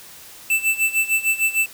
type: tone with tremolo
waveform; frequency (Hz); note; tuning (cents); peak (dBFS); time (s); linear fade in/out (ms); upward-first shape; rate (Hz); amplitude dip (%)
square; 2650; E7; +9; -15; 0.5-1.66; 2; sine; 6.6; 85
effects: white hiss -42 dBFS RMS until 1.73 s